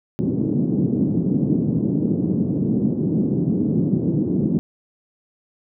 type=band-pass noise; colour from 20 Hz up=pink; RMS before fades=-20 dBFS; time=0.19-4.59 s; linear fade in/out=0 ms; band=150 to 320 Hz; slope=24 dB/octave; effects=none